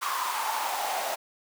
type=noise with high-pass filter sweep; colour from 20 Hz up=pink; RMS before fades=-30 dBFS; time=0.01-1.16 s; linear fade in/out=20 ms; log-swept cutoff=1100 to 680 Hz; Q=5.5; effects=none